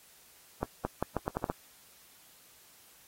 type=accelerating click train; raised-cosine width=1 ms; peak=-16 dBFS; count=8; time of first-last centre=0.63-1.499 s; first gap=220 ms; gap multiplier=0.8; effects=white hiss -59 dBFS RMS until 3.07 s + AAC 48 kbps